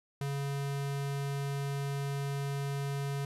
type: tone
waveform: square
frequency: 140 Hz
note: C#3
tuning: 18 cents sharp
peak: -33 dBFS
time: 0.21-3.25 s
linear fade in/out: 2 ms
effects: resampled to 32000 Hz + 12-bit